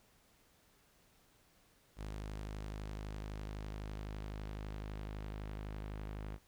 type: tone with low-pass filter sweep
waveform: sawtooth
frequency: 51.91 Hz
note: G#1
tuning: in tune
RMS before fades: -44 dBFS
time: 1.96-6.39 s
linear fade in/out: 50 ms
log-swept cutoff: 10000 to 2700 Hz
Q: 0.74
effects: pink hiss -69 dBFS RMS until 6.47 s